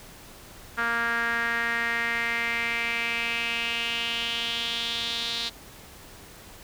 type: tone with band-pass filter sweep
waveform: sawtooth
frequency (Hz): 233.1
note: A#3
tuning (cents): 0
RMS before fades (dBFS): -28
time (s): 0.77-5.5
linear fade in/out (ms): 20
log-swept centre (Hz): 1500 to 3900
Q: 4.5
effects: pink hiss -47 dBFS RMS until 6.63 s